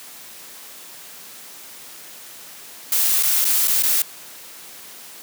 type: noise with dropouts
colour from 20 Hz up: blue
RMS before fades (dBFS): -18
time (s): 2.92-4.02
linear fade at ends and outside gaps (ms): 2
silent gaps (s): 3.227-3.233 / 3.445-3.451 / 3.674-3.68 / 3.824-3.834
effects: white hiss -40 dBFS RMS until 5.22 s + high-pass 150 Hz 12 dB/octave